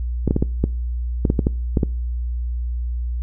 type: clicks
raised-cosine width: 3 ms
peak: -4 dBFS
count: 11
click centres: 0.277 / 0.309 / 0.364 / 0.425 / 0.64 / 1.252 / 1.301 / 1.392 / 1.469 / 1.772 / 1.832 s
effects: noise-tail reverb RT60 0.4 s tail -23 dB re dry + added 60 Hz sine -21 dBFS peak until 3.22 s